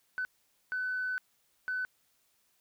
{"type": "tone bursts at uneven times", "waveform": "sine", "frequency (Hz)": 1506, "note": "F#6", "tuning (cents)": 30, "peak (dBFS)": -30, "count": 3, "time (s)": [[0.18, 0.25], [0.72, 1.18], [1.68, 1.85]], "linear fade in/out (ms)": 0, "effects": ["tanh soft clip ceiling -26 dBFS", "white hiss -72 dBFS RMS until 2.6 s"]}